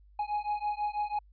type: beating tone pair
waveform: triangle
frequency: 831 / 837.1 Hz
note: G#5 / G#5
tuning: +1 / +13 cents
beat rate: 6.1 Hz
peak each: -31 dBFS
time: 0.19-1.19 s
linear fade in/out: 5 ms
effects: added 50 Hz sine -55 dBFS peak until 1.32 s + resampled to 11025 Hz